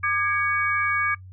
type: tone cluster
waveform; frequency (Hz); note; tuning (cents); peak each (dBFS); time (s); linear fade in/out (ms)
sine; 1195 / 1652 / 2251; D6 / G#6 / C#7; +30 / -10 / +26; -25; 0.03-1.15; 10
effects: noise-tail reverb RT60 0.1 s tail -20 dB re dry + added 93 Hz sine -40 dBFS peak until 1.32 s